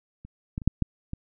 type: clicks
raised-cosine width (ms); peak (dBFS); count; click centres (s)
5; -30 / -17 / -26 / -6 / -10 / -20; 6; 0.25 / 0.579 / 0.618 / 0.676 / 0.823 / 1.134
effects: none